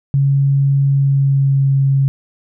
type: tone with pitch glide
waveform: sine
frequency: 138.59 to 136.68 Hz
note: C#3 to C#3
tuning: 0 to -24 cents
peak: -10 dBFS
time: 0.14-2.08 s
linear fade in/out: 0 ms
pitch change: -24 cents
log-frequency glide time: 0.88-1.74 s
effects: none